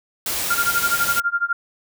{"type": "noise", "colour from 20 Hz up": "white", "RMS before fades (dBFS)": -24, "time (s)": [0.26, 1.2], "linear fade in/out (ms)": 2}
{"type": "tone with tremolo", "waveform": "sine", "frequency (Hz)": 1396.9, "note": "F6", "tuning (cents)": 0, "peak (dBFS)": -15, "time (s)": [0.5, 1.53], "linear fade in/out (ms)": 5, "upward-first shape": "sine", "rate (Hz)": 12, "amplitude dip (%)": 95}
{"effects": []}